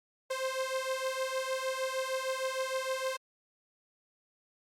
sawtooth beating tone pair, 521 / 527.5 Hz, C5 / C5, -7 / +14 cents, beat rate 6.5 Hz, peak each -31 dBFS, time 0.3-3.17 s, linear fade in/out 10 ms, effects low-pass 11000 Hz 12 dB/octave + Opus 48 kbps

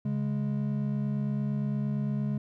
triangle tone pair together, 138.96 / 207.7 Hz, C#3 / G#3, +5 / 0 cents, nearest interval perfect fifth, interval 695 cents, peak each -28 dBFS, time 0.05-2.38 s, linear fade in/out 5 ms, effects none

